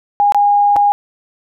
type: tone with dropouts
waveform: sine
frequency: 817 Hz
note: G#5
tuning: 29 cents flat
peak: -8 dBFS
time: 0.2-0.92 s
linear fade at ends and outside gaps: 0 ms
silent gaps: 0.322-0.346 / 0.76-0.765 s
effects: none